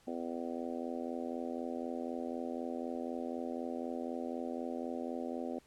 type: harmonic tone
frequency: 84 Hz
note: E2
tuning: 33 cents sharp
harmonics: 3 / 4 / 5 / 6 / 7 / 8 / 9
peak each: -40 / -44 / -46 / -45 / -45 / -51 / -48 dBFS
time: 0.07-5.59 s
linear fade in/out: 5 ms
effects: pink hiss -66 dBFS RMS until 5.66 s + low-pass 11000 Hz 12 dB/octave